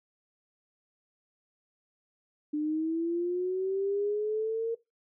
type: linear sweep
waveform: sine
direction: up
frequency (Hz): 296.3 to 462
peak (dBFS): -27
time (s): 2.53-4.75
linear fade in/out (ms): 10
effects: noise-tail reverb RT60 0.2 s tail -19 dB re dry